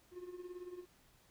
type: tone with tremolo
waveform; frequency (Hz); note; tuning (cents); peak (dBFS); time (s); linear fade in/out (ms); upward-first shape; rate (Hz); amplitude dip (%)
triangle; 358.3; F4; +44; -40; 0.11-0.86; 50; triangle; 18; 80
effects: pink hiss -68 dBFS RMS until 1.3 s